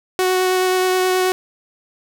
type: tone with vibrato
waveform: sawtooth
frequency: 370 Hz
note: F#4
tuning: in tune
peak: -11 dBFS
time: 0.19-1.32 s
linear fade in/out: 0 ms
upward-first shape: sine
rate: 9.4 Hz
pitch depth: 9 cents each way
effects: none